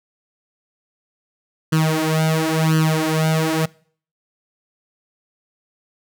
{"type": "tone with flanger", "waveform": "sawtooth", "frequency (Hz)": 158.5, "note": "D#3", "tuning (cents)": 32, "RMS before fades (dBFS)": -18, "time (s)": [1.72, 3.66], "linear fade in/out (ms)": 10, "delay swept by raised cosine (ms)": [0.66, 4.96], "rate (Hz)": 0.96, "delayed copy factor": 0.9, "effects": ["noise-tail reverb RT60 0.5 s tail -23 dB re dry"]}